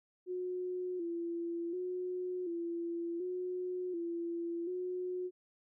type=tone with vibrato; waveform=sine; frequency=351.3 Hz; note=F4; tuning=10 cents sharp; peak=-35 dBFS; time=0.26-5.31 s; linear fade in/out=50 ms; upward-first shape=square; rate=0.68 Hz; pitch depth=59 cents each way; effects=none